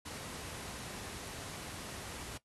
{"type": "low-pass noise", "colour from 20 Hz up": "pink", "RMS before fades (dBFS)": -44, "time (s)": [0.05, 2.38], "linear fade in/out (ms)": 10, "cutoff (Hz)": 12000, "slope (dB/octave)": 96, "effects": ["noise-tail reverb RT60 0.1 s tail -17 dB re dry", "high-pass 60 Hz 12 dB/octave"]}